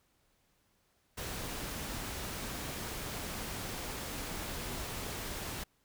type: noise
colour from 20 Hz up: pink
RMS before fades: -40 dBFS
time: 1.17-5.64 s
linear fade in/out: 10 ms
effects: pink hiss -73 dBFS RMS until 5.84 s